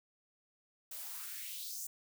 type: noise with high-pass filter sweep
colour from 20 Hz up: blue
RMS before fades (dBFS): -44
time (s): 0.91-1.87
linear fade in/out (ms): 5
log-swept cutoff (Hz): 490 to 7500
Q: 2.8
effects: none